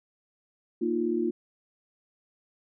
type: chord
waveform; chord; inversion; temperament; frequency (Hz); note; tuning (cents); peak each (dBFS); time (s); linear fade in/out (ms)
sine; Bb suspended fourth; none; equal; 233.1 / 311.1 / 349.2; Bb3 / Eb4 / F4; 0 / 0 / 0; -30 / -31 / -27; 0.81-1.31; 10
effects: none